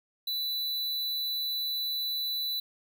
square tone, 3976 Hz, B7, 11 cents sharp, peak -30 dBFS, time 0.27-2.6 s, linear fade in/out 5 ms, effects 12-bit

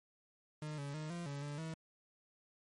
40% pulse tone with pitch steps, 152.2 / 141.7 / 154.2 / 172.4 / 141.7 / 145.5 / 161 Hz, D#3 / C#3 / D#3 / F3 / C#3 / D3 / E3, -38 / +38 / -15 / -22 / +38 / -16 / -41 cents, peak -40 dBFS, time 0.62-1.74 s, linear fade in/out 2 ms, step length 160 ms, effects MP3 48 kbps

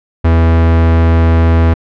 45% pulse tone, 82.41 Hz, E2, in tune, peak -6 dBFS, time 0.24-1.74 s, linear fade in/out 10 ms, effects low-pass 2000 Hz 12 dB/octave

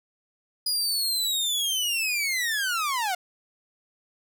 sawtooth linear sweep, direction down, 4950 to 698.5 Hz, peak -21 dBFS, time 0.66-3.15 s, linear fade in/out 5 ms, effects none

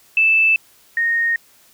sine tone pair in turn, 2637 / 1854.4 Hz, E7 / A#6, 0 / -10 cents, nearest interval tritone, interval 610 cents, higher first, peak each -11 / -15 dBFS, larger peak first, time 0.17-0.56 / 0.97-1.36 s, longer neither, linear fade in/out 2 ms, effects white hiss -52 dBFS RMS until 1.73 s

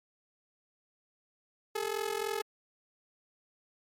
sawtooth ring-modulated tone, 426.8 Hz, G#4, 47 cents sharp, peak -25 dBFS, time 1.75-2.42 s, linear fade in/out 5 ms, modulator 21.7 Hz, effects MP3 64 kbps

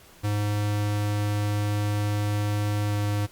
square tone with pitch glide, 103.83 to 103.23 Hz, G#2 to G#2, 0 to -10 cents, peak -24 dBFS, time 0.23-3.27 s, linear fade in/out 20 ms, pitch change -10 cents, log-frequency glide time 2.85-2.98 s, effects pink hiss -52 dBFS RMS until 3.31 s + Opus 48 kbps

